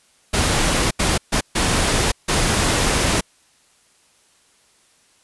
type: noise bursts at uneven times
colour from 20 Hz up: pink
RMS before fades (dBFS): -18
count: 5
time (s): 0.33-0.91 / 0.99-1.18 / 1.32-1.41 / 1.55-2.12 / 2.28-3.21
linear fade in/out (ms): 10
effects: white hiss -57 dBFS RMS until 5.23 s + resampled to 24000 Hz

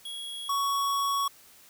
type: tone pair in turn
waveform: square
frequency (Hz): 3323 / 1116.6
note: G#7 / C#6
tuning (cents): 0 / +12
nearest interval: octave + perfect fifth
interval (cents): 1888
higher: first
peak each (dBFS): -36 / -26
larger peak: second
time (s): 0.05-0.49 / 0.49-1.28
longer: second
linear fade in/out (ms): 5
effects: white hiss -55 dBFS RMS until 1.69 s

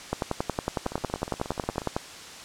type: two click trains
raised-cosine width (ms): 1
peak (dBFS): -11 / -21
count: 21 / 17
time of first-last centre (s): 0.13-1.965 / 0.86-1.818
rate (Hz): 10.9 / 16.7
effects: white hiss -42 dBFS RMS until 2.44 s + low-pass 7000 Hz 12 dB/octave

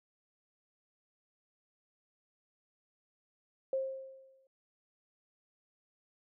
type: tone with exponential decay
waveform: sine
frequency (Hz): 532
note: C5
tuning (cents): +29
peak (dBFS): -28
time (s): 3.73-4.47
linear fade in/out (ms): 2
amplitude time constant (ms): 160
effects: none

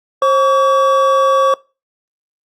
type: tone pair together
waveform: triangle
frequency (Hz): 535 / 1135.6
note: C5 / C#6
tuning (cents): +38 / +41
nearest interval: octave + minor second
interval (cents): 1303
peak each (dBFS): -10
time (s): 0.22-1.54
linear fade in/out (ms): 2
effects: noise-tail reverb RT60 0.3 s tail -23 dB re dry + Opus 48 kbps

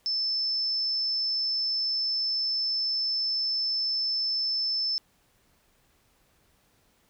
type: tone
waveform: sine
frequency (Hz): 5274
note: E8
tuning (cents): 0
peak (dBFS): -25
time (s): 0.06-4.98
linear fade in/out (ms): 0
effects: pink hiss -66 dBFS RMS until 7.09 s

